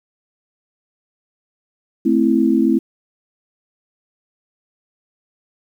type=chord; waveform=sine; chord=A minor; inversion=none; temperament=equal; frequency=220 / 261.6 / 329.6 Hz; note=A3 / C4 / E4; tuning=0 / 0 / 0 cents; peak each=-17 / -16 / -16 dBFS; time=2.05-2.79 s; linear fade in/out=10 ms; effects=8-bit